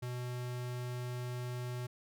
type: tone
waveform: square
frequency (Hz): 123.7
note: B2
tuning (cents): +3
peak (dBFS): -38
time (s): 0.02-1.87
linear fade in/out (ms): 10
effects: none